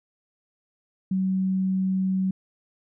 sine tone, 188.9 Hz, F#3, 36 cents sharp, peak -21 dBFS, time 1.11-2.31 s, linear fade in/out 5 ms, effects none

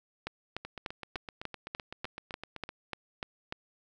two click trains, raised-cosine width 0.3 ms, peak -24 / -19 dBFS, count 17 / 12, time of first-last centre 0.65-2.691 / 0.27-3.524 s, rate 7.84 / 3.38 Hz, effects none

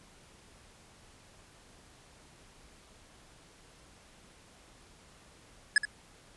square tone with echo, 1700 Hz, G#6, 40 cents sharp, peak -20 dBFS, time 5.76-5.78 s, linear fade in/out 2 ms, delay 72 ms, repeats 1, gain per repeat -11 dB, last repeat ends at 5.852 s, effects pink hiss -58 dBFS RMS until 6.36 s + resampled to 24000 Hz

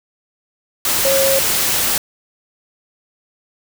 sine tone in noise, 543 Hz, C#5, 36 cents flat, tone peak -14 dBFS, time 1.05-1.39 s, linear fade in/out 2 ms, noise white, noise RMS -17 dBFS, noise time 0.85-1.98 s, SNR 0 dB, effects none

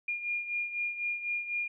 sine beating tone pair, 2416 / 2420 Hz, D7 / D#7, +48 / -49 cents, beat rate 4 Hz, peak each -32 / -38 dBFS, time 0.08-1.68 s, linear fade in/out 5 ms, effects none

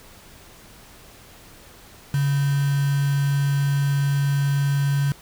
sine tone with quantisation, 140.7 Hz, C#3, 26 cents sharp, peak -18 dBFS, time 2.14-5.12 s, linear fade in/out 2 ms, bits 5, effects pink hiss -47 dBFS RMS until 5.21 s

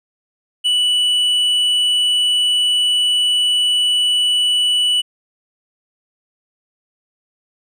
sine tone with hard clipping, 2960 Hz, F#7, in tune, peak -14 dBFS, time 0.64-5.02 s, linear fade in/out 20 ms, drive 4 dB, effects none

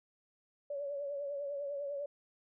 sine tone with vibrato, 568 Hz, C#5, 42 cents sharp, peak -36 dBFS, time 0.7-2.06 s, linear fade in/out 5 ms, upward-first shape triangle, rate 10 Hz, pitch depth 55 cents each way, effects none

